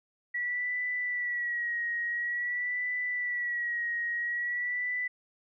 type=tone with vibrato; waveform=sine; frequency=1935 Hz; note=B6; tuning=36 cents flat; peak=-29 dBFS; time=0.34-5.08 s; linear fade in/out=10 ms; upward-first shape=sine; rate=0.48 Hz; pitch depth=45 cents each way; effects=none